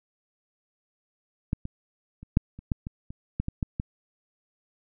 clicks, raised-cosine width 5 ms, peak -13 / -21 / -30 / -6 / -29 / -13 / -21 / -26 / -14 / -17 / -14 / -16 dBFS, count 12, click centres 1.531 / 1.654 / 2.23 / 2.371 / 2.59 / 2.718 / 2.869 / 3.105 / 3.4 / 3.484 / 3.628 / 3.799 s, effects none

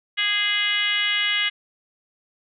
sine tone with frequency modulation, 2500 Hz, D#7, 8 cents sharp, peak -19 dBFS, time 0.17-1.5 s, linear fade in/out 20 ms, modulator 424 Hz, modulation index 2, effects none

